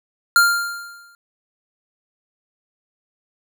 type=tone with exponential decay; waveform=square; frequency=1396.9 Hz; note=F6; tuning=in tune; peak=-9 dBFS; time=0.36-1.15 s; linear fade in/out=1 ms; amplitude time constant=170 ms; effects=none